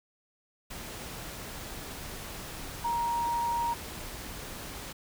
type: tone in noise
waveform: sine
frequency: 940 Hz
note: A#5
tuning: 14 cents sharp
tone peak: -27 dBFS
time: 2.84-3.74 s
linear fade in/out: 10 ms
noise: pink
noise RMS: -41 dBFS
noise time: 0.7-4.93 s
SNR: +11 dB
effects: none